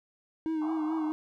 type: tone with vibrato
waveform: triangle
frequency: 314.1 Hz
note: D#4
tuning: 16 cents sharp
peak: -26 dBFS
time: 0.46-1.12 s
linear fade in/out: 0 ms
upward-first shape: sine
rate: 4.6 Hz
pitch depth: 45 cents each way
type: band-pass noise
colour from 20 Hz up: white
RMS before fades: -42 dBFS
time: 0.61-1.12 s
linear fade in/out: 10 ms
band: 670 to 1200 Hz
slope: 96 dB/octave
effects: none